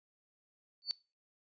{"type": "tone with exponential growth", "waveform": "sine", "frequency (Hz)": 4500, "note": "C#8", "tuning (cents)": 25, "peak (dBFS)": -27, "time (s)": [0.82, 0.91], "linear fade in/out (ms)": 0, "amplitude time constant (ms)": 18, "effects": ["noise-tail reverb RT60 0.3 s tail -22 dB re dry", "resampled to 16000 Hz"]}